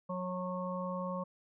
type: harmonic tone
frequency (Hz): 182.3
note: F#3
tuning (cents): -25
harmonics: 1 / 3 / 5 / 6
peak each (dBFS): -38 / -39 / -46 / -41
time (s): 0.09-1.24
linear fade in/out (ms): 10
effects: none